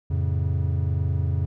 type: chord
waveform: triangle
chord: F augmented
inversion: none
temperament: just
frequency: 87.31 / 109.13 / 136.42 Hz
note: F2 / A2 / C#3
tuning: 0 / -14 / -27 cents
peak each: -21 / -27 / -25 dBFS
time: 0.1-1.46 s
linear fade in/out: 10 ms
effects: none